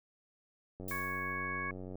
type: click train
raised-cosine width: 2 ms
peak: -32 dBFS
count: 108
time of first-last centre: 0.8-1.956 s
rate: 92.6 Hz
type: noise with exponential decay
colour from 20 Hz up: violet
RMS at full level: -41 dBFS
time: 0.88-1.48 s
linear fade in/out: 1 ms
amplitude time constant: 130 ms
type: harmonic tone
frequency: 554.4 Hz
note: C#5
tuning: in tune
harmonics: 2 / 3 / 4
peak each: -40 / -40 / -40 dBFS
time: 0.91-1.71 s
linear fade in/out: 2 ms
effects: none